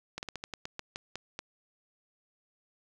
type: slowing click train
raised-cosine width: 0.2 ms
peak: -20 dBFS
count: 11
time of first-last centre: 0.18-1.391 s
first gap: 49 ms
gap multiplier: 1.19
effects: none